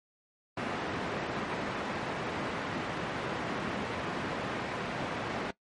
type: band-pass noise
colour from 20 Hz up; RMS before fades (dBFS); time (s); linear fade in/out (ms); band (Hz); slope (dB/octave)
pink; -35; 0.57-5.51; 5; 160 to 2200; 12
effects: noise-tail reverb RT60 0.1 s tail -19 dB re dry + MP3 48 kbps